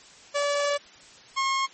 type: tone pair in turn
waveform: sawtooth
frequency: 575 / 1079.2 Hz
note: D5 / C#6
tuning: -37 / -47 cents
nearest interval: major seventh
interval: 1090 cents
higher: second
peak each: -19 dBFS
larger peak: neither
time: 0.34-0.78 / 1.36-1.67 s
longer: first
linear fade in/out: 20 ms
effects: white hiss -50 dBFS RMS until 1.73 s + MP3 32 kbps